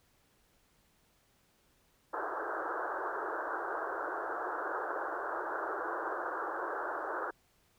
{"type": "band-pass noise", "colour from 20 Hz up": "white", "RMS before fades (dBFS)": -37, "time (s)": [2.13, 7.31], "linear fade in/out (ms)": 10, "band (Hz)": [320, 1600], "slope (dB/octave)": 96, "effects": ["pink hiss -70 dBFS RMS until 7.78 s"]}